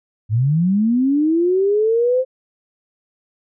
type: linear sweep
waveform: sine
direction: up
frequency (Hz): 100.7 to 524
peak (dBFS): -13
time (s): 0.29-2.25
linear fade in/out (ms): 50
effects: none